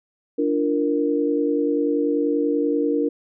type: chord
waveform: sine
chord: Bb major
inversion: first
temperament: equal with one note detuned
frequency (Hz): 293.7 / 344 / 466.2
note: D4 / F4 / Bb4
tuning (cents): 0 / -26 / 0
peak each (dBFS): -21 / -26 / -22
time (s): 0.38-3.09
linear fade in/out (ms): 10
effects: none